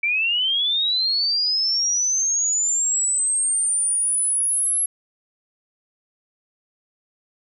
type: linear sweep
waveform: sine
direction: up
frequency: 2300 to 11175 Hz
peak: -18 dBFS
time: 0.03-4.86 s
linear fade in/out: 5 ms
effects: none